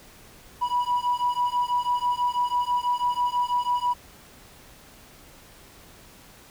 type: beating tone pair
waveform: triangle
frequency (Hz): 975 / 981.1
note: B5 / B5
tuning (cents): -23 / -12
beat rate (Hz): 6.1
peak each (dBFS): -22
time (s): 0.61-3.94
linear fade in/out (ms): 20
effects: tanh soft clip ceiling -17 dBFS + pink hiss -50 dBFS RMS until 6.5 s